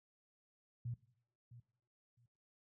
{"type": "tone with echo", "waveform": "sine", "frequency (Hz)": 119.6, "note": "A#2", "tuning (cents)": 45, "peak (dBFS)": -39, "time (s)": [0.85, 0.94], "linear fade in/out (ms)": 5, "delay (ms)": 660, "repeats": 2, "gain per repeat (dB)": -15, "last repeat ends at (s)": 2.26, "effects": ["noise-tail reverb RT60 0.6 s tail -18 dB re dry", "high-pass 60 Hz 12 dB/octave"]}